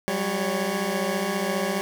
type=tone cluster; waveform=15% pulse; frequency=184.7 / 199.5 / 556 Hz; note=F#3 / G3 / C#5; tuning=-3 / +31 / +5 cents; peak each=-23 / -20 / -25 dBFS; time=0.08-1.81 s; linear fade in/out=0 ms; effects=none